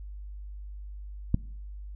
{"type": "click", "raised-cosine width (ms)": 5, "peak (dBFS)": -10, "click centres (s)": 1.344, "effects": ["noise-tail reverb RT60 0.6 s tail -22 dB re dry", "added 50 Hz sine -38 dBFS peak until 1.95 s"]}